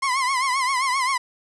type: tone with vibrato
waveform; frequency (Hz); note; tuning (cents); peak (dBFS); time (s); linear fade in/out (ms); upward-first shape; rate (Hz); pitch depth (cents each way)
30% pulse; 1046.5; C6; 0; -17; 0.02-1.18; 10; triangle; 7.6; 120
effects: resampled to 24000 Hz + 8-bit

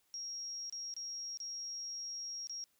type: tone with dropouts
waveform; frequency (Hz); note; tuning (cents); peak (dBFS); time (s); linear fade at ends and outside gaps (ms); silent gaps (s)
sine; 5600; F8; +4; -40; 0.14-2.64; 0; 0.697-0.725 / 0.939-0.965 / 1.373-1.402 / 2.471-2.496
effects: white hiss -75 dBFS RMS until 2.79 s

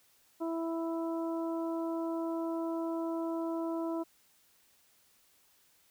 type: harmonic tone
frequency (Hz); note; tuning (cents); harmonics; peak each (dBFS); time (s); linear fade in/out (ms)
330; E4; +2; 1 / 2 / 3 / 4; -33 / -39 / -43 / -49; 0.4-4.04; 20
effects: white hiss -67 dBFS RMS until 5.9 s

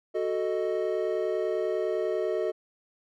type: chord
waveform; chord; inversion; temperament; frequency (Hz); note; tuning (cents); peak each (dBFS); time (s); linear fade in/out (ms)
triangle; D# diminished; first; equal; 370 / 440 / 622.3; F#4 / A4 / D#5; 0 / 0 / 0; -28 / -28 / -29; 0.14-2.52; 20
effects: none

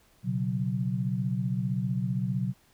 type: chord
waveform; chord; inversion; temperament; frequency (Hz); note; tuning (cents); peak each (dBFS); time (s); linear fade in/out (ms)
sine; B suspended second; none; just; 123.47 / 138.9 / 185.21; B2 / C#3 / F#3; 0 / +4 / +2; -30 / -32 / -30; 0.23-2.54; 50
effects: pink hiss -63 dBFS RMS until 2.73 s

